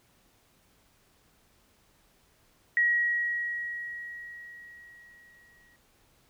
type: tone with exponential decay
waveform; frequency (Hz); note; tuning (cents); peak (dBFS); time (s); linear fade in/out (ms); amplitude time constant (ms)
sine; 1905; A#6; +37; -20; 2.77-5.76; 1; 650
effects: pink hiss -65 dBFS RMS until 6.29 s